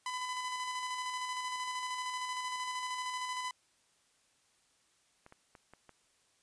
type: tone with tremolo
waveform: sawtooth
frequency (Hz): 1005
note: B5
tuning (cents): +30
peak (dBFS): -31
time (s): 0.06-3.51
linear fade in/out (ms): 2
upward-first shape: square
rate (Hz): 13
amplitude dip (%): 30
type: clicks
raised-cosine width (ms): 0.5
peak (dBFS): -38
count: 5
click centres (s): 5.264 / 5.324 / 5.552 / 5.736 / 5.893
effects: white hiss -71 dBFS RMS until 6.42 s + resampled to 22050 Hz